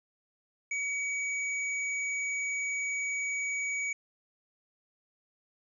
square tone, 2265 Hz, C#7, 37 cents sharp, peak -31 dBFS, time 0.71-3.93 s, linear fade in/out 5 ms, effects resampled to 22050 Hz

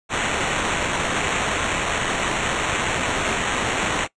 violet noise with sample-and-hold, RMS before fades -23 dBFS, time 0.09-4.08 s, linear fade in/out 50 ms, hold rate 4900 Hz, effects noise-tail reverb RT60 0.1 s tail -20 dB re dry + resampled to 22050 Hz

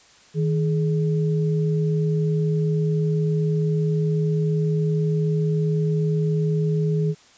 sine tone pair together, 157.32 / 420 Hz, D#3 / G#4, +19 / +19 cents, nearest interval octave + perfect fourth, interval 1700 cents, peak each -19 / -26 dBFS, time 0.34-7.15 s, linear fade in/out 50 ms, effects white hiss -52 dBFS RMS until 7.37 s + resampled to 16000 Hz

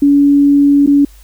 sine tone with dropouts, 284.2 Hz, C#4, 43 cents sharp, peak -5 dBFS, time 0.02-1.05 s, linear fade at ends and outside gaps 5 ms, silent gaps 0.863-0.873 s, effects added 50 Hz sine -37 dBFS peak until 1.23 s + white hiss -47 dBFS RMS until 1.23 s

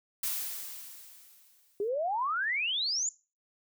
blue noise with exponential decay, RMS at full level -31 dBFS, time 0.23-1.89 s, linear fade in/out 5 ms, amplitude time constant 360 ms
sine exponential sweep, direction up, 392 to 7220 Hz, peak -28 dBFS, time 1.8-3.09 s, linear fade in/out 2 ms
effects noise-tail reverb RT60 0.3 s tail -19 dB re dry

